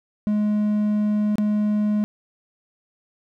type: tone with dropouts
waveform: triangle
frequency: 210 Hz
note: G#3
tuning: 19 cents sharp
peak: -16 dBFS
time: 0.27-2.04 s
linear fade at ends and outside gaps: 0 ms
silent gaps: 1.356-1.383 s
effects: none